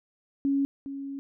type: tone pair in turn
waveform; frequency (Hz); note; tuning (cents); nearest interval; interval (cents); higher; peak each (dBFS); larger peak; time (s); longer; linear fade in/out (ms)
sine; 277.2 / 276.2; C#4 / C#4; 0 / -6; unison; 6; first; -22 / -33; first; 0.45-0.65 / 0.86-1.19; second; 0
effects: none